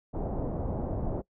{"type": "low-pass noise", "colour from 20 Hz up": "pink", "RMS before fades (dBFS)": -32, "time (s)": [0.13, 1.22], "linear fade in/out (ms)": 20, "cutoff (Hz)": 750, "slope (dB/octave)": 24, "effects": ["noise-tail reverb RT60 0.1 s tail -22 dB re dry"]}